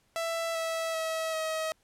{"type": "tone with pitch steps", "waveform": "sawtooth", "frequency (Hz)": [663, 653.9, 644.9, 636], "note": ["E5", "E5", "E5", "D#5"], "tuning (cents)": [10, -14, -38, 38], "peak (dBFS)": -26, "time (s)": [0.16, 1.72], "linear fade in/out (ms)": 0, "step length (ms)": 390, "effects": ["pink hiss -69 dBFS RMS until 1.83 s", "low-pass 12000 Hz 12 dB/octave"]}